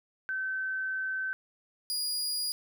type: tone pair in turn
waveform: sine / sawtooth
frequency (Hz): 1536 / 4876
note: G6 / D#8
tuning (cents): -36 / -36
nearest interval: octave + minor sixth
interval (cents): 2000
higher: second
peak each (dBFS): -30 / -27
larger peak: second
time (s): 0.29-1.33 / 1.9-2.52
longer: first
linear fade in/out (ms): 0
effects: none